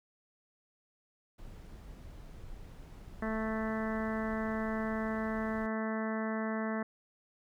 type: noise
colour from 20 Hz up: brown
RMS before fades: -48 dBFS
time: 1.38-5.67 s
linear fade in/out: 10 ms
type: harmonic tone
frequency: 220 Hz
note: A3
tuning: in tune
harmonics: 1 / 2 / 3 / 4 / 5 / 6 / 7 / 8 / 9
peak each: -34 / -41 / -40 / -46 / -44 / -46 / -48 / -44 / -48 dBFS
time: 3.22-6.83 s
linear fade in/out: 5 ms
effects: none